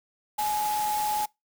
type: tone in noise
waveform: sine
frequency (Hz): 843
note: G#5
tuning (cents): +26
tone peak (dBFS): -25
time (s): 0.38-1.26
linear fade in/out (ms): 10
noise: white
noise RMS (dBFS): -35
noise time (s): 0.38-1.26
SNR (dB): +7
effects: noise-tail reverb RT60 0.2 s tail -24 dB re dry